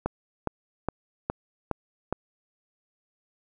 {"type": "click train", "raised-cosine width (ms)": 1, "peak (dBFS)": -12, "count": 6, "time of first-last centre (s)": [0.06, 2.126], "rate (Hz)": 2.42, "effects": []}